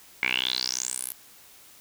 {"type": "tone with band-pass filter sweep", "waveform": "10% pulse", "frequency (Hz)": 63, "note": "B1", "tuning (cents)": 35, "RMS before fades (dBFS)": -29, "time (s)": [0.23, 1.12], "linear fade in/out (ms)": 0, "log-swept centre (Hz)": [2200, 12000], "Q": 8.6, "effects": ["white hiss -52 dBFS RMS until 1.8 s"]}